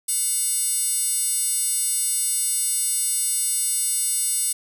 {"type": "tone with high-pass filter", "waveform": "10% pulse", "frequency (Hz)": 720, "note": "F#5", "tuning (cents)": -47, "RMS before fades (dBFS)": -23, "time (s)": [0.08, 4.53], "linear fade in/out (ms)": 10, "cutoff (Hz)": 8000, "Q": 8.2, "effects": []}